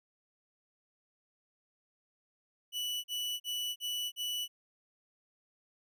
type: tone bursts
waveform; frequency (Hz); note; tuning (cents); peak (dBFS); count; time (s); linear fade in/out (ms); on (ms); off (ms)
40% pulse; 2960; F#7; 0; -33; 5; 2.72-4.48; 50; 320; 40
effects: none